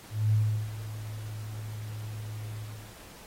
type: tone with ADSR envelope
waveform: sine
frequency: 107.5 Hz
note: A2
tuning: 40 cents flat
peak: -20 dBFS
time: 0.09-2.95 s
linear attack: 230 ms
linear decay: 370 ms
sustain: -15 dB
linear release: 360 ms
effects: pink hiss -50 dBFS RMS until 3.26 s + AAC 48 kbps